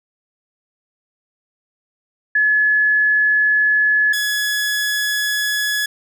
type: tone pair in turn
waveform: sine / sawtooth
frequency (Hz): 1707 / 1693.3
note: G#6 / G#6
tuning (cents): +47 / +33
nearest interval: unison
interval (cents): 14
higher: first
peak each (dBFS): -12 / -14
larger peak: first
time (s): 2.35-4.13 / 4.13-5.86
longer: first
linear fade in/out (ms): 5
effects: none